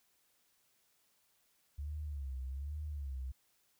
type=tone with vibrato; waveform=sine; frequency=70 Hz; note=C#2; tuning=18 cents sharp; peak=-38 dBFS; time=1.78-3.32 s; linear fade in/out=10 ms; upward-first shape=sine; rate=1.2 Hz; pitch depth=140 cents each way; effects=white hiss -74 dBFS RMS until 3.79 s